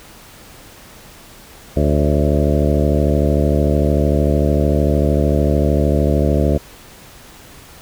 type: harmonic tone with a mistuned harmonic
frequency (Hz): 73.3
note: D2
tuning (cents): -3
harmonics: 1 / 2 / 3 / 4 / 5 / 6 / 7 / 8 / 9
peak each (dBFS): -16 / -19 / -21 / -22 / -23 / -24 / -24 / -25 / -26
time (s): 1.76-6.58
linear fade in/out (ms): 10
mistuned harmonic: 7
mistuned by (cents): +48
effects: pink hiss -41 dBFS RMS until 7.81 s